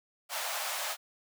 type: high-pass noise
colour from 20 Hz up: pink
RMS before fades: -35 dBFS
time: 0.29-0.97 s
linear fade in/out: 50 ms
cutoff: 590 Hz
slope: 48 dB/octave
effects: none